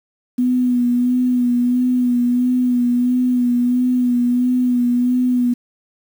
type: tone with vibrato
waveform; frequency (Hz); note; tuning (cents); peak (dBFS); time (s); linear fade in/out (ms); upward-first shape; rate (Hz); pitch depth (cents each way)
sine; 246.9; B3; 0; -13; 0.38-5.54; 10; sine; 1.5; 30
effects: 7-bit